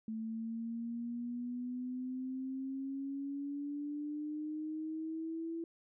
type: exponential sweep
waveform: sine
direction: up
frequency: 220 to 333.2 Hz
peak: -37 dBFS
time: 0.08-5.64 s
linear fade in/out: 2 ms
effects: none